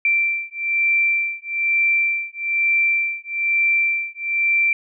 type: beating tone pair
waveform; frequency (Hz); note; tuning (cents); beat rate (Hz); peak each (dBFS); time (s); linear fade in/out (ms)
sine; 2349 / 2350.1; D7 / D7; 0 / +1; 1.1; -20; 0.05-4.73; 2
effects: none